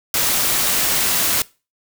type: noise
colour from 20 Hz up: white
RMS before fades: -18 dBFS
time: 0.14-1.42 s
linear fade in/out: 2 ms
effects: noise-tail reverb RT60 0.3 s tail -21 dB re dry